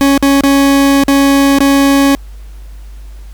40% pulse tone with dropouts, 277.2 Hz, C#4, in tune, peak -5 dBFS, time 0.01-2.15 s, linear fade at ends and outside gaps 0 ms, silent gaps 0.177-0.226 / 0.408-0.436 / 1.036-1.082 / 1.586-1.605 s, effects added 50 Hz sine -27 dBFS peak until 3.33 s + pink hiss -46 dBFS RMS until 3.33 s

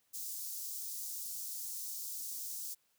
white high-pass noise, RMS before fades -42 dBFS, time 0.13-2.75 s, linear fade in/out 20 ms, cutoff 5200 Hz, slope 24 dB/octave, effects white hiss -75 dBFS RMS until 2.98 s + high-pass 60 Hz 12 dB/octave

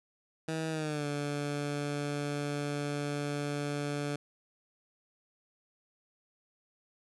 15% pulse tone with pitch glide, 160 to 145.04 Hz, D#3 to D3, +49 to -21 cents, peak -26 dBFS, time 0.48-4.16 s, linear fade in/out 5 ms, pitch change -170 cents, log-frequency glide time 0.7-1.06 s, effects resampled to 24000 Hz

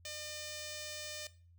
5% pulse tone with notch filter, 603 Hz, D5, 46 cents sharp, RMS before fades -44 dBFS, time 0.05-1.27 s, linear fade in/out 2 ms, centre 1300 Hz, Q 1.7, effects noise-tail reverb RT60 0.4 s tail -17 dB re dry + added 86 Hz sine -59 dBFS peak until 1.58 s

